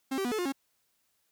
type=tone with pitch steps; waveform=45% pulse; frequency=266.9 / 387.6 / 244.2 / 432.8 / 356 / 272.6 Hz; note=C4 / G4 / B3 / A4 / F4 / C#4; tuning=+35 / -20 / -19 / -29 / +33 / -29 cents; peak=-29 dBFS; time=0.11-0.524 s; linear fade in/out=10 ms; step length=69 ms; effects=white hiss -74 dBFS RMS until 1.31 s